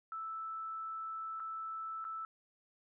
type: tone with dropouts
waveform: sine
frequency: 1317 Hz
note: E6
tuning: 2 cents flat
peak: -39 dBFS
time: 0.12-2.25 s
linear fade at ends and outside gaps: 1 ms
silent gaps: 1.398-1.402 / 2.043-2.05 s
effects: none